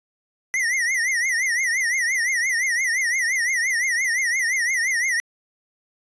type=tone with vibrato; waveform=square; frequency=1975.5 Hz; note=B6; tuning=in tune; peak=-20 dBFS; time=0.54-5.2 s; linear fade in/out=0 ms; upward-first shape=triangle; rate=5.8 Hz; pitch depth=170 cents each way; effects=resampled to 22050 Hz